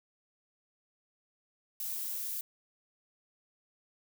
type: noise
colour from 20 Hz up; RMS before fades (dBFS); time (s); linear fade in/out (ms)
violet; -37; 1.8-2.41; 2
effects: none